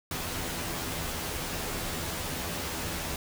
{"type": "noise with comb filter", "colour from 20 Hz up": "pink", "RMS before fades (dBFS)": -34, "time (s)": [0.11, 3.16], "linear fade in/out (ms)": 2, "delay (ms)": 12, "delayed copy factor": 0.65, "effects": []}